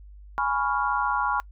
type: chord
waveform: sine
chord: C# dominant seventh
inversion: second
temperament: equal with one note detuned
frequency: 834 / 987.8 / 1108.7 / 1396.9 Hz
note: G#5 / B5 / C#6 / E#6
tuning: +7 / 0 / 0 / 0 cents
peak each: -28 dBFS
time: 0.38-1.4 s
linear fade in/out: 0 ms
effects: noise-tail reverb RT60 0.1 s tail -25 dB re dry + added 50 Hz sine -43 dBFS peak until 1.51 s